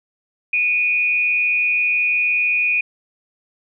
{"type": "tone with frequency modulation", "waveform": "sine", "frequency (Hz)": 2453, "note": "D#7", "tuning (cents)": -25, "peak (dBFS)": -15, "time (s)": [0.53, 2.81], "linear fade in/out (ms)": 5, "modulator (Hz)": 154, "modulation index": 0.45, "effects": []}